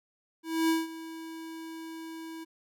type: tone with ADSR envelope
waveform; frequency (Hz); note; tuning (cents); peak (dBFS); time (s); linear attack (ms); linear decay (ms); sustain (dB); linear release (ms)
square; 325; E4; -24; -23; 0.43-2.45; 260; 180; -17; 20
effects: none